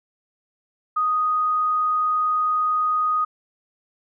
sine tone, 1244.5 Hz, D#6, in tune, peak -18 dBFS, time 0.96-3.25 s, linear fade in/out 10 ms, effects none

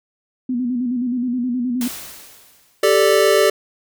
sine tone with vibrato, 246.9 Hz, B3, in tune, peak -18 dBFS, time 0.49-1.88 s, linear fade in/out 5 ms, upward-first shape square, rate 9.5 Hz, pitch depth 57 cents each way
white noise with exponential decay, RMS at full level -27 dBFS, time 1.81-3.01 s, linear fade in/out 2 ms, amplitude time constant 260 ms
square chord, G suspended second, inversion none, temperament equal, 392 / 440 / 587.3 Hz, G4 / A4 / D5, 0 / 0 / 0 cents, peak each -17 dBFS, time 2.83-3.5 s, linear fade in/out 5 ms
effects none

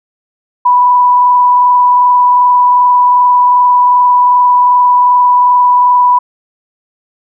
sine tone with frequency modulation, 987 Hz, B5, 1 cent flat, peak -4 dBFS, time 0.65-6.19 s, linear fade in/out 10 ms, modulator 22.6 Hz, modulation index 0.4, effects none

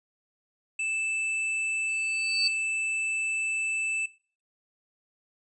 square tone, 2637 Hz, E7, in tune, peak -28 dBFS, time 0.79-4.06 s, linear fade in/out 5 ms
sine tone with exponential growth, 4556 Hz, C#8, 47 cents sharp, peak -21 dBFS, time 1.88-2.48 s, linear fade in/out 5 ms, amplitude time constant 130 ms
effects noise-tail reverb RT60 0.4 s tail -19 dB re dry + resampled to 22050 Hz

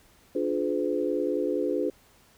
sine chord, D diminished seventh, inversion none, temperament just, 293.7 / 352.4 / 422.9 / 507.5 Hz, D4 / F4 / Ab4 / Cb5, 0 / +16 / +31 / +47 cents, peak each -30 dBFS, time 0.35-1.9 s, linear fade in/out 5 ms, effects pink hiss -59 dBFS RMS until 2.37 s

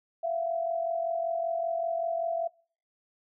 sine tone pair together, 668.8 / 714 Hz, E5 / F5, +25 / +38 cents, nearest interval minor second, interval 113 cents, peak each -28 / -35 dBFS, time 0.23-2.48 s, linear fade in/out 10 ms, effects noise-tail reverb RT60 0.5 s tail -26 dB re dry

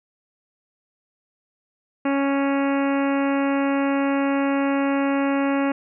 harmonic tone, 277.2 Hz, C#4, in tune, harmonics 1 / 2 / 3 / 4 / 5 / 6 / 7 / 8 / 9 / 10, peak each -20 / -26 / -30 / -32 / -34 / -36 / -37 / -38 / -39 / -40 dBFS, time 2.05-5.72 s, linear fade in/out 5 ms, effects none

